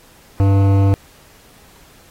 sine tone with hard clipping, 98.3 Hz, G2, 5 cents sharp, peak -12 dBFS, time 0.4-0.94 s, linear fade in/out 0 ms, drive 15 dB, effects pink hiss -48 dBFS RMS until 2.1 s + AAC 48 kbps

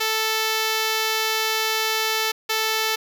5% pulse tone pair in turn, 440 / 440 Hz, A4 / A4, 0 / 0 cents, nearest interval unison, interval 0 cents, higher neither, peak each -9 dBFS, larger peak neither, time 0-2.32 / 2.49-2.96 s, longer first, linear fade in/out 10 ms, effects none

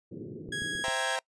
white band-pass noise, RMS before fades -42 dBFS, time 0.11-0.83 s, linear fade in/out 10 ms, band 100 to 430 Hz, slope 48 dB/octave
click train, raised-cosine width 3 ms, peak -29 dBFS, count 4, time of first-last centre 0.49-0.883 s, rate 7.64 Hz
30% pulse tone, 1658 Hz, G#6, 3 cents flat, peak -29 dBFS, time 0.52-1.16 s, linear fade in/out 5 ms
sawtooth chord, C dominant seventh, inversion none, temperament equal, 523.3 / 659.3 / 784 / 932.3 Hz, C5 / E5 / G5 / Bb5, 0 / 0 / 0 / 0 cents, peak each -32 dBFS, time 0.84-1.19 s, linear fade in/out 0 ms
effects noise-tail reverb RT60 0.1 s tail -25 dB re dry + resampled to 22050 Hz

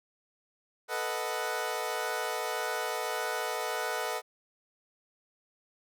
20% pulse chord, B dominant seventh, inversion third, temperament equal, 440 / 493.9 / 622.3 / 740 Hz, A4 / B4 / D#5 / F#5, 0 / 0 / 0 / 0 cents, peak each -32 dBFS, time 0.88-4.22 s, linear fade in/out 50 ms, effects none

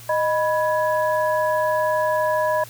sine tone cluster, 619 / 984 / 1676 Hz, D#5 / B5 / G#6, -9 / -7 / +15 cents, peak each -20 / -22 / -28 dBFS, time 0.09-2.64 s, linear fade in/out 5 ms, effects added 117 Hz sine -43 dBFS peak until 2.69 s + white hiss -43 dBFS RMS until 2.69 s

